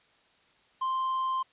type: tone with quantisation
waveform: triangle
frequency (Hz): 1046.5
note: C6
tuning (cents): 0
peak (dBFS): -25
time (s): 0.81-1.43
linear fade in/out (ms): 10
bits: 9
effects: white hiss -64 dBFS RMS until 1.52 s + resampled to 8000 Hz